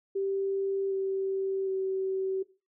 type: tone with pitch steps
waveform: sine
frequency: 390.7 / 386.2 / 381.8 Hz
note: G4 / G4 / G4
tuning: -6 / -26 / -46 cents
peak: -27 dBFS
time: 0.15-2.43 s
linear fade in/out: 10 ms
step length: 760 ms
effects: noise-tail reverb RT60 0.3 s tail -18 dB re dry